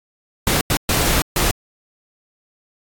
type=noise bursts at uneven times; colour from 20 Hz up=pink; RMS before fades=-17 dBFS; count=4; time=0.47-0.61 / 0.7-0.77 / 0.89-1.22 / 1.36-1.51 s; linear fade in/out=2 ms; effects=AAC 64 kbps